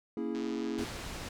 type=chord; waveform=triangle; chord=A# half-diminished seventh; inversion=none; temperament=equal with one note detuned; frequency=233.1 / 277.2 / 328.1 / 415.3 Hz; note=A#3 / C#4 / E4 / G#4; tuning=0 / 0 / -8 / 0 cents; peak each=-35 / -37 / -35 / -37 dBFS; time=0.17-0.84 s; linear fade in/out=2 ms
type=click train; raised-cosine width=0.2 ms; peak=-30 dBFS; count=70; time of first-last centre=0.35-0.898 s; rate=126 Hz
type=low-pass noise; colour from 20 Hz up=pink; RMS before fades=-41 dBFS; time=0.78-1.29 s; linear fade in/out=5 ms; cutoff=7600 Hz; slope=12 dB/octave
effects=none